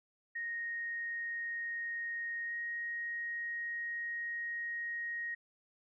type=tone with pitch glide; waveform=sine; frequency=1864.7 to 1876.6 Hz; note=A#6 to A#6; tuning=0 to +11 cents; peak=-36 dBFS; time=0.35-5.35 s; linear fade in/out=10 ms; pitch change=+11 cents; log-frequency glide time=2.46-2.53 s; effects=none